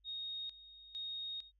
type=tone with tremolo; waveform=sine; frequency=3729 Hz; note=A#7; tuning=in tune; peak=-40 dBFS; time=0.04-1.52 s; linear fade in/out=50 ms; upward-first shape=square; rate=1.1 Hz; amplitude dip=80%; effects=added 50 Hz sine -70 dBFS peak until 1.59 s